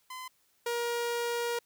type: tone pair in turn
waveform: sawtooth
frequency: 1023 / 473.9 Hz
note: C6 / A#4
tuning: -39 / +28 cents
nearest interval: octave + minor second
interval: 1333 cents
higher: first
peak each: -36 / -26 dBFS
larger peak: second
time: 0.1-0.28 / 0.66-1.59 s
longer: second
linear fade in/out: 5 ms
effects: white hiss -70 dBFS RMS until 1.65 s